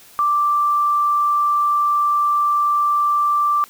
sine tone, 1174.7 Hz, D6, in tune, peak -14 dBFS, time 0.19-3.64 s, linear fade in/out 0 ms, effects white hiss -46 dBFS RMS until 3.69 s

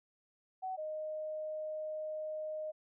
sine tone pair in turn, 752 / 619 Hz, F#5 / D#5, +28 / -9 cents, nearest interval minor third, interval 337 cents, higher first, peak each -36 / -37 dBFS, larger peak first, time 0.62-0.77 / 0.77-2.72 s, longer second, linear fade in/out 20 ms, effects none

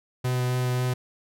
45% pulse tone with vibrato, 125.7 Hz, B2, 31 cents sharp, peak -23 dBFS, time 0.24-0.94 s, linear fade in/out 10 ms, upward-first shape sine, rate 3.7 Hz, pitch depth 9 cents each way, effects none

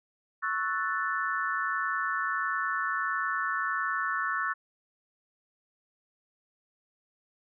sine chord, F# minor seventh, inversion second, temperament equal, 1108.7 / 1318.5 / 1480 / 1760 Hz, C#6 / E6 / F#6 / A6, 0 / 0 / 0 / 0 cents, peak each -33 dBFS, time 0.42-4.54 s, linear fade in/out 20 ms, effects none

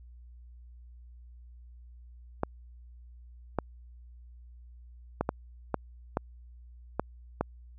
clicks, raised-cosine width 1 ms, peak -13 dBFS, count 8, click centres 2.434 / 3.587 / 5.21 / 5.291 / 5.743 / 6.171 / 6.996 / 7.41 s, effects added 60 Hz sine -48 dBFS peak until 7.78 s

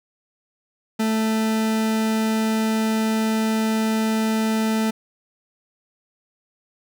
40% pulse tone, 220.3 Hz, A3, 2 cents sharp, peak -18 dBFS, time 0.99-4.91 s, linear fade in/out 10 ms, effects none

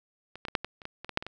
clicks, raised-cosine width 0.3 ms, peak -26 / -18 / -20 / -8 / -18 / -30 / -21 / -24 / -21 / -8 / -23 / -22 dBFS, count 12, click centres 0.356 / 0.452 / 0.484 / 0.552 / 0.646 / 0.818 / 0.854 / 1.046 / 1.093 / 1.174 / 1.225 / 1.266 s, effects none

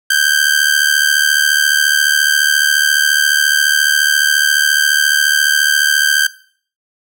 sawtooth ring-modulated tone, 1568 Hz, G6, in tune, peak -4 dBFS, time 0.1-6.27 s, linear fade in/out 5 ms, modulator 37.2 Hz, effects noise-tail reverb RT60 0.5 s tail -17 dB re dry

